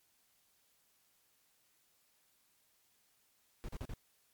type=noise bursts; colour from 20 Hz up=brown; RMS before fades=-42 dBFS; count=4; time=3.64-3.937 s; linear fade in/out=0 ms; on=45 ms; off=39 ms; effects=white hiss -73 dBFS RMS until 4.33 s + MP3 96 kbps